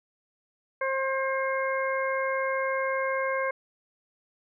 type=harmonic tone; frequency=533 Hz; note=C5; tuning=32 cents sharp; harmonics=1 / 2 / 3 / 4; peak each=-28 / -31 / -33 / -34 dBFS; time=0.81-3.51 s; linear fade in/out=5 ms; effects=none